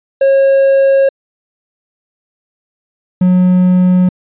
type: tone pair in turn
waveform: triangle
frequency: 544 / 182.06 Hz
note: C#5 / F#3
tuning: -33 / -28 cents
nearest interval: octave + perfect fifth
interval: 1895 cents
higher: first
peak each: -4 dBFS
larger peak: neither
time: 0.21-1.09 / 3.21-4.09 s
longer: neither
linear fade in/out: 5 ms
effects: resampled to 8000 Hz